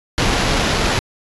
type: noise with sample-and-hold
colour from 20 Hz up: pink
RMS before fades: -17 dBFS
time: 0.18-0.99 s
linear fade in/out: 0 ms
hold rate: 8820 Hz
effects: resampled to 24000 Hz